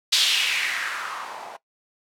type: noise with low-pass filter sweep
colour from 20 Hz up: violet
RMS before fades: -25 dBFS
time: 0.12-1.57 s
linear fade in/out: 10 ms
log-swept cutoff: 4000 to 700 Hz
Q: 2.9
effects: noise-tail reverb RT60 0.1 s tail -18 dB re dry